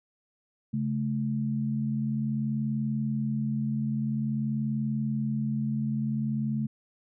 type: tone pair together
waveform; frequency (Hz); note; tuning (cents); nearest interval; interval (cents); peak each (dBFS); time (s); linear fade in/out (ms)
sine; 137 / 217.5; C#3 / A3; -20 / -20; minor sixth; 800; -30 / -28; 0.73-6.67; 10
effects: none